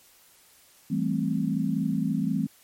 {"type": "chord", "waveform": "sine", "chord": "A minor seventh", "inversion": "second", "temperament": "equal", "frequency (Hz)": [164.81, 196, 220, 261.6], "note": ["E3", "G3", "A3", "C4"], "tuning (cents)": [0, 0, 0, 0], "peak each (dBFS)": -29, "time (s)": [0.9, 2.47], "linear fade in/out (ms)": 10, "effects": ["white hiss -57 dBFS RMS until 2.63 s", "MP3 64 kbps"]}